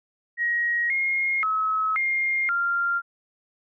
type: tone with pitch steps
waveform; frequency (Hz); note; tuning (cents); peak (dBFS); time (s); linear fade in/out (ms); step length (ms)
sine; 1892 / 2143 / 1287 / 2122 / 1390; A#6 / C7 / E6 / C7 / F6; +25 / +41 / -42 / +24 / -9; -21; 0.37-3.02; 50; 530
effects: none